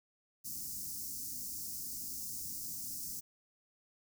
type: band-stop noise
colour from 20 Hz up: white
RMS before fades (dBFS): -42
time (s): 0.44-3.21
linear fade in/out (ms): 20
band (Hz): 310 to 5000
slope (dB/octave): 48
effects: none